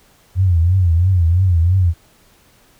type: tone with vibrato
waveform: sine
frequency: 88.4 Hz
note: F2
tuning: 22 cents sharp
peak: -10 dBFS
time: 0.35-1.94 s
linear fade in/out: 50 ms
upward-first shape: triangle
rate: 3 Hz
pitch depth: 160 cents each way
effects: pink hiss -52 dBFS RMS until 2.79 s